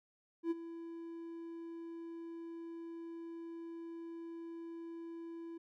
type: tone with ADSR envelope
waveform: triangle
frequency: 333.7 Hz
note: E4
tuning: 21 cents sharp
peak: -28 dBFS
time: 0.43-5.58 s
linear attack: 79 ms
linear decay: 24 ms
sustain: -14 dB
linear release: 8 ms
effects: none